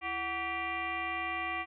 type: tone with frequency modulation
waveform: sine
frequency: 1556 Hz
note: G6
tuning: 13 cents flat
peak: -32 dBFS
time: 0.01-1.66 s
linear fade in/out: 50 ms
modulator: 407 Hz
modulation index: 2.6
effects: none